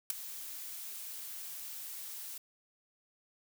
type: noise with ADSR envelope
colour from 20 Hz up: blue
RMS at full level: -28 dBFS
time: 0.1-2.38 s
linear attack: 3 ms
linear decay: 9 ms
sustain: -16 dB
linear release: 6 ms
effects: none